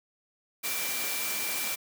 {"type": "tone in noise", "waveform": "sine", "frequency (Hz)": 2349, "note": "D7", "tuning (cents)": 0, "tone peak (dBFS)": -37, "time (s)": [0.63, 1.76], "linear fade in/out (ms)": 20, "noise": "white", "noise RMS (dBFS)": -32, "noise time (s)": [0.63, 1.76], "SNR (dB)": -8, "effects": ["high-pass 200 Hz 12 dB/octave"]}